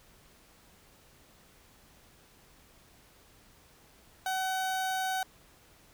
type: tone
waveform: 30% pulse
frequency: 755 Hz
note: F#5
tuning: 35 cents sharp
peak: -27 dBFS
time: 4.26-5.23 s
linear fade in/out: 2 ms
effects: pink hiss -60 dBFS RMS until 5.93 s